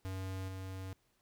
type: tone with level steps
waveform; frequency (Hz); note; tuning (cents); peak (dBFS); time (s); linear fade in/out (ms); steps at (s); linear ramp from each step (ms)
square; 94.7; F#2; +41; -39 / -42; 0.05-0.93; 0; 0.48; 5
effects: pink hiss -75 dBFS RMS until 1.21 s